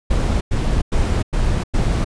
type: noise bursts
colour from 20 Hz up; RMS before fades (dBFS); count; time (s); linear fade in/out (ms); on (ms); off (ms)
brown; -17; 5; 0.1-2.046; 10; 310; 99
effects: resampled to 22050 Hz